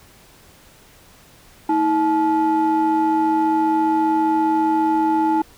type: ring-modulated tone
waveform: triangle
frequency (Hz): 271.8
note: C#4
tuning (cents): -34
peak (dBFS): -10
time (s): 1.69-5.42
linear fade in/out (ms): 5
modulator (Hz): 591
effects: pink hiss -49 dBFS RMS until 5.57 s